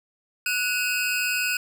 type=tone cluster; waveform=square; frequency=1473 / 2541 / 2750 / 4942 Hz; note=F#6 / D#7 / F7 / D#8; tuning=-8 / +36 / -27 / -13 cents; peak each=-28 / -27 / -32 / -34 dBFS; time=0.46-1.57 s; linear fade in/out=2 ms; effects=none